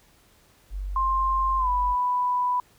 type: tone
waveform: sine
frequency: 47.9 Hz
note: G1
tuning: 39 cents flat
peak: -28 dBFS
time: 0.7-1.96 s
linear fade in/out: 50 ms
type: tone with pitch glide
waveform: sine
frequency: 1055 to 990.1 Hz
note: C6 to B5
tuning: +14 to +4 cents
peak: -21 dBFS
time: 0.96-2.6 s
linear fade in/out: 2 ms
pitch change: -110 cents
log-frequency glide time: 1.58-1.69 s
effects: pink hiss -59 dBFS RMS until 2.78 s